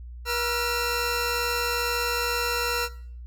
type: tone pair together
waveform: 15% pulse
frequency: 479.7 / 1356.8 Hz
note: A#4 / E6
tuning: +50 / +50 cents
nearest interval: octave + tritone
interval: 1800 cents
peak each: -21 dBFS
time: 0.25-2.89 s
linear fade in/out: 50 ms
effects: noise-tail reverb RT60 0.5 s tail -17 dB re dry + added 60 Hz sine -37 dBFS peak until 3.26 s